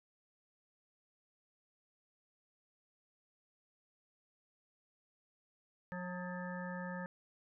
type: harmonic tone with a mistuned harmonic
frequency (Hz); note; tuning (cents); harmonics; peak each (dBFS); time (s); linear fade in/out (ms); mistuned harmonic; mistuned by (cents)
180; F#3; -47; 1 / 3 / 5 / 7 / 9 / 10; -42 / -47 / -49 / -52 / -52 / -49; 5.92-7.06; 0; 10; -42
effects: none